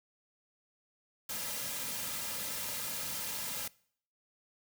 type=noise with comb filter; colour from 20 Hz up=white; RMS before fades=-38 dBFS; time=1.29-3.68 s; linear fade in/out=5 ms; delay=2.7 ms; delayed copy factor=-0.65; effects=noise-tail reverb RT60 0.6 s tail -23 dB re dry